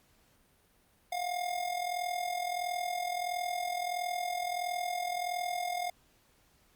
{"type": "tone with amplitude modulation", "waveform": "square", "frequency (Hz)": 712, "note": "F5", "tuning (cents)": 33, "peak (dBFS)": -30, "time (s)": [1.12, 5.9], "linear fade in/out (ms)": 5, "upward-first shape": "sine", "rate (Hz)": 41.5, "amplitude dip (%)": 65, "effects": ["pink hiss -67 dBFS RMS until 6.75 s", "Opus 48 kbps"]}